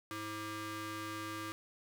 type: ring-modulated tone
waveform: sawtooth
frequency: 427.9 Hz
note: A4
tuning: 48 cents flat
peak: -33 dBFS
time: 0.11-1.52 s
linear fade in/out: 0 ms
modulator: 753 Hz
effects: 11-bit